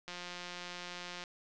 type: click train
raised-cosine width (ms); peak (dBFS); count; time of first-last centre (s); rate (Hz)
0.2; -26; 206; 0.08-1.238; 177
effects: low-pass 7000 Hz 12 dB/octave